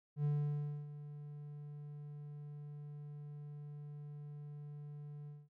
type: tone with ADSR envelope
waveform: triangle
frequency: 146.83 Hz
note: D3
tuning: in tune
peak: -29 dBFS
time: 0.16-5.49 s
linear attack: 84 ms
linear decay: 620 ms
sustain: -15 dB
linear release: 210 ms
effects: none